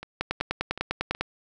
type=two click trains; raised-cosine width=0.3 ms; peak=-21 / -10 dBFS; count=4 / 11; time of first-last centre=0.03-1.149 / 0.21-1.21 s; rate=2.68 / 10 Hz; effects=none